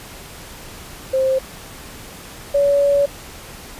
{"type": "tone pair in turn", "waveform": "sine", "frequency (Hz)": [527, 566.6], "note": ["C5", "C#5"], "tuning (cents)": [12, 38], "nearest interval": "minor second", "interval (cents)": 126, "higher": "second", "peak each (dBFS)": [-14, -12], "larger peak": "second", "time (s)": [[1.13, 1.39], [2.54, 3.06]], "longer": "second", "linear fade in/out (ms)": 10, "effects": ["pink hiss -37 dBFS RMS until 3.79 s", "resampled to 32000 Hz"]}